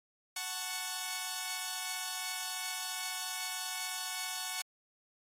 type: chord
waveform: 5% pulse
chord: F# minor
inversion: none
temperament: equal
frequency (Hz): 740 / 880 / 1108.7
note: F#5 / A5 / C#6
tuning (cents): 0 / 0 / 0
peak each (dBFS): -28 / -31 / -29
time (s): 0.36-4.62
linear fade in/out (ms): 5
effects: AAC 48 kbps